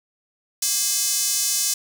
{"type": "tone with high-pass filter", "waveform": "square", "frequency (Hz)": 233.1, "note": "A#3", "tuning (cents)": 0, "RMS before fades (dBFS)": -22, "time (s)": [0.62, 1.74], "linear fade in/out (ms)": 5, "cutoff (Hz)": 6300, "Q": 1.7, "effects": []}